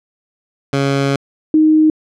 15% pulse / sine tone pair in turn, 138.59 / 311.1 Hz, C#3 / D#4, 0 / 0 cents, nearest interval octave + major second, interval 1400 cents, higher second, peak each -7 dBFS, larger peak neither, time 0.73-1.16 / 1.54-1.9 s, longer first, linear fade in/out 2 ms, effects low-pass 6000 Hz 12 dB/octave

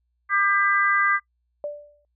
harmonic tone, 399 Hz, G4, 31 cents sharp, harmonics 3 / 4 / 5, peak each -21 / -22 / -23 dBFS, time 0.29-1.2 s, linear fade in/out 50 ms
sine tone with exponential decay, 587.3 Hz, D5, in tune, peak -24 dBFS, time 1.64-2.05 s, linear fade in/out 1 ms, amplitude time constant 87 ms
effects noise-tail reverb RT60 0.1 s tail -24 dB re dry + added 60 Hz sine -69 dBFS peak until 2.15 s

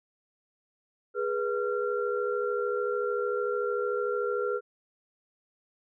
sine tone cluster, 414.2 / 487.6 / 1376 Hz, G#4 / B4 / F6, -5 / -22 / -26 cents, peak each -30 / -30 / -34 dBFS, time 1.14-4.61 s, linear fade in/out 50 ms, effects none

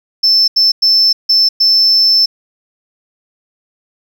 sine tone bursts at uneven times, 5300 Hz, E8, 9 cents sharp, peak -5 dBFS, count 5, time 0.23-0.48 / 0.56-0.72 / 0.82-1.13 / 1.29-1.49 / 1.6-2.26 s, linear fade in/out 10 ms, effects tanh soft clip ceiling -4 dBFS + 7-bit

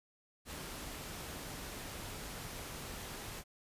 pink noise, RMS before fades -45 dBFS, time 0.45-3.44 s, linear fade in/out 50 ms, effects resampled to 32000 Hz

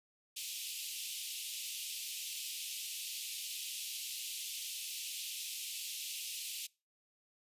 pink high-pass noise, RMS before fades -42 dBFS, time 0.36-6.67 s, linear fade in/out 10 ms, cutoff 2600 Hz, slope 48 dB/octave, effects noise-tail reverb RT60 0.3 s tail -24 dB re dry + resampled to 32000 Hz

